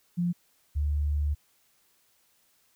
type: tone pair in turn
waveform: sine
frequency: 174.61 / 73.41 Hz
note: F3 / D2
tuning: 0 / 0 cents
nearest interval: octave + minor third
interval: 1500 cents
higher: first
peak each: -24 / -24 dBFS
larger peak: neither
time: 0.17-0.33 / 0.75-1.35 s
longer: second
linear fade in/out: 20 ms
effects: white hiss -67 dBFS RMS until 2.75 s